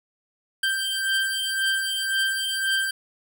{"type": "beating tone pair", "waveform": "25% pulse", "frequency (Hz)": [1569, 1570.9], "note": ["G6", "G6"], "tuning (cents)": [1, 3], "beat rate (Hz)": 1.9, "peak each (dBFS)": [-23, -21], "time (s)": [0.63, 2.91], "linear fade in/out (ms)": 5, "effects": ["9-bit"]}